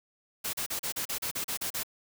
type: noise bursts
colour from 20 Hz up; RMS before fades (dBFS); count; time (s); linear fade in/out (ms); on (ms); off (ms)
white; -33; 11; 0.44-1.834; 10; 94; 36
effects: none